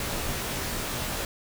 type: noise with comb filter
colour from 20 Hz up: pink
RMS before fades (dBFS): -31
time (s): 0-1.25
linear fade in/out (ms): 2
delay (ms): 19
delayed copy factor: -0.9
effects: none